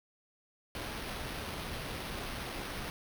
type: noise with sample-and-hold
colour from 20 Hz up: pink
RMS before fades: -40 dBFS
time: 0.75-2.9 s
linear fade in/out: 0 ms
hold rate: 7350 Hz
effects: none